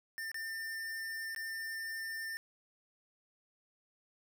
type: tone with dropouts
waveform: square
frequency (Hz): 1798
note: A6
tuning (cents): +37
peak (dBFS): -39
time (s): 0.18-2.37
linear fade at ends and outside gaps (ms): 0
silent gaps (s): 0.316-0.344 / 1.348-1.362
effects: none